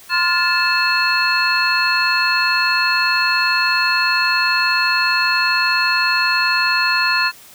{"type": "tone cluster", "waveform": "sine", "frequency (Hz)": [1038, 1413, 1743, 2633, 4285], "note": ["C6", "F6", "A6", "E7", "C8"], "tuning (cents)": [-14, 20, -17, -3, 40], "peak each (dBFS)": -20, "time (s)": [0.09, 7.32], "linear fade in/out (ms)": 50, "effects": ["tanh soft clip ceiling -3 dBFS", "white hiss -43 dBFS RMS until 7.54 s"]}